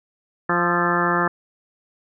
harmonic tone with a mistuned harmonic, 174.61 Hz, F3, in tune, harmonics 1 / 2 / 3 / 4 / 5 / 6 / 7 / 8 / 9 / 10, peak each -26 / -25 / -29 / -29 / -28 / -26 / -25 / -26 / -29 / -25 dBFS, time 0.49-1.28 s, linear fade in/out 5 ms, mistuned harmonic 8, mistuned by -62 cents, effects none

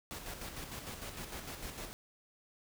pink noise with tremolo, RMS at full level -43 dBFS, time 0.11-1.93 s, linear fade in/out 0 ms, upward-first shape square, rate 6.6 Hz, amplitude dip 45%, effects none

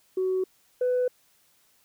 sine tone pair in turn, 373.9 / 499.1 Hz, F#4 / B4, +18 / +18 cents, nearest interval perfect fourth, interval 500 cents, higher second, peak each -22 / -20 dBFS, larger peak second, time 0.17-0.44 / 0.81-1.08 s, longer neither, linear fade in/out 5 ms, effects tanh soft clip ceiling -19 dBFS + white hiss -64 dBFS RMS until 1.84 s

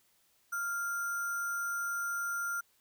sine tone with sample-and-hold, 1396.9 Hz, F6, in tune, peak -32 dBFS, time 0.52-2.61 s, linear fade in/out 10 ms, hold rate 7350 Hz, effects white hiss -70 dBFS RMS until 2.8 s

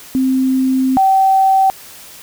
sine tone pair in turn, 261.6 / 770.4 Hz, C4 / G5, 0 / -30 cents, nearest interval octave + perfect fifth, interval 1870 cents, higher second, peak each -11 / -8 dBFS, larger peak second, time 0.15-0.97 / 0.97-1.7 s, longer first, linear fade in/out 0 ms, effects white hiss -37 dBFS RMS until 2.22 s

